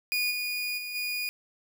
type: tone with level steps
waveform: 30% pulse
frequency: 2453 Hz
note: D#7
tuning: 25 cents flat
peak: -23 / -27 / -32 / -27 dBFS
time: 0.12-1.29 s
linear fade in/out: 0 ms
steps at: 0.3 / 0.77 / 0.94 s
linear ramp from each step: 20 ms
effects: none